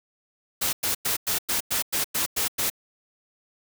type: noise bursts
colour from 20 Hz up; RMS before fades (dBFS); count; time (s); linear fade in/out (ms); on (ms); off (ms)
white; -25; 10; 0.61-2.701; 10; 120; 99
effects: none